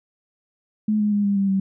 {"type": "tone with pitch steps", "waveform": "sine", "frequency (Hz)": [213.4, 209.1, 204.9, 200.8, 196.82, 192.88], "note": ["G#3", "G#3", "G#3", "G3", "G3", "G3"], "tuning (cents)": [47, 12, -23, 42, 7, -28], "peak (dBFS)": -17, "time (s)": [0.88, 1.6], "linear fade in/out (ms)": 5, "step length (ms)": 120, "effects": []}